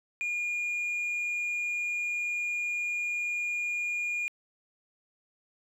sine tone, 2427 Hz, D#7, 44 cents flat, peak -26 dBFS, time 0.21-4.28 s, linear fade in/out 0 ms, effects tanh soft clip ceiling -28 dBFS + 10-bit

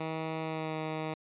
10% pulse tone with pitch glide, 159.6 to 157.04 Hz, D#3 to D#3, +44 to +16 cents, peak -25 dBFS, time 0-1.14 s, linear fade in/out 5 ms, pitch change -28 cents, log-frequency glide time 0.42-0.76 s, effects resampled to 8000 Hz

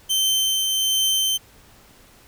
sawtooth tone with tremolo, 3101 Hz, G7, 19 cents flat, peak -14 dBFS, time 0.09-1.38 s, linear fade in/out 20 ms, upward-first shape triangle, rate 1.3 Hz, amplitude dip 30%, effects pink hiss -51 dBFS RMS until 2.27 s

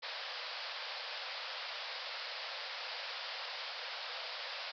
white band-pass noise, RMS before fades -43 dBFS, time 0.02-4.72 s, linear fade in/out 20 ms, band 480 to 5100 Hz, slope 96 dB/octave, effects none

